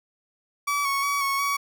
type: tone with pitch steps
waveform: 30% pulse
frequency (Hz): 1147 / 1108 / 1134 / 1104 / 1128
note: D6 / C#6 / C#6 / C#6 / C#6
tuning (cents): -41 / -1 / +39 / -7 / +30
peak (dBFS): -20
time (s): 0.67-1.57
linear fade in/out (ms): 10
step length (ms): 180
effects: none